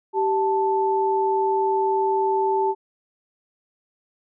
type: tone pair together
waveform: sine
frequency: 388.3 / 880 Hz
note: G4 / A5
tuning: -16 / 0 cents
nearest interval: octave + major second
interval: 1416 cents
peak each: -21 dBFS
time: 0.13-2.75 s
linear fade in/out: 50 ms
effects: none